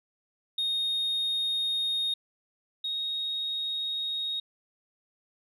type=tone pair in turn; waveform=sine; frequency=3710 / 3747 Hz; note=A#7 / A#7; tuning=-9 / +8 cents; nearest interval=unison; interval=17 cents; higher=second; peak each=-24 / -28 dBFS; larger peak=first; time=0.58-2.14 / 2.84-4.4 s; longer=neither; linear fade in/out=5 ms; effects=tanh soft clip ceiling -24 dBFS

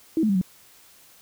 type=tone with pitch steps; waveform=sine; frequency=321.9 / 216.8 / 196.5 / 184.3 Hz; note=E4 / A3 / G3 / F#3; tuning=-41 / -25 / +4 / -7 cents; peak=-18 dBFS; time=0.17-0.414 s; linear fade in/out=2 ms; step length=61 ms; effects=white hiss -53 dBFS RMS until 1.21 s

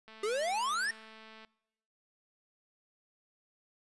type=click train; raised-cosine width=0.3 ms; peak=-37 dBFS; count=302; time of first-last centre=0.08-1.448 s; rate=220 Hz
type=exponential sweep; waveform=square; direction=up; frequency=398.3 to 1870 Hz; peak=-31 dBFS; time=0.23-0.91 s; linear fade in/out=5 ms
effects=noise-tail reverb RT60 0.9 s tail -23 dB re dry + resampled to 24000 Hz

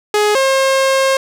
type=tone pair in turn; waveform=sawtooth; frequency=418.9 / 535.4 Hz; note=G#4 / C5; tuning=+15 / +40 cents; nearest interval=major third; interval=425 cents; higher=second; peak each=-7 dBFS; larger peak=neither; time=0.14-0.35 / 0.35-1.17 s; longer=second; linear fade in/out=2 ms; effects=low-pass 10000 Hz 12 dB/octave + 7-bit

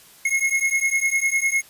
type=beating tone pair; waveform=square; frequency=2162 / 2171.9 Hz; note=C#7 / C#7; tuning=-44 / -36 cents; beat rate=9.9 Hz; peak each=-22 / -23 dBFS; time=0.25-1.62 s; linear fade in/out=5 ms; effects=white hiss -49 dBFS RMS until 1.69 s + resampled to 32000 Hz

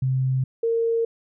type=tone pair in turn; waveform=sine; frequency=130.81 / 459.1 Hz; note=C3 / A#4; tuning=0 / -26 cents; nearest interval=octave + minor seventh; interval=2174 cents; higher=second; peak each=-19 dBFS; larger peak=neither; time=0.02-0.44 / 0.63-1.05 s; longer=neither; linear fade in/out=5 ms; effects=none

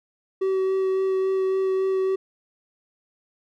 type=tone with vibrato; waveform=triangle; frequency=380.9 Hz; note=G4; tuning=50 cents flat; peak=-18 dBFS; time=0.41-2.16 s; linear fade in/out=10 ms; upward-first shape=sine; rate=3.6 Hz; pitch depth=10 cents each way; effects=none

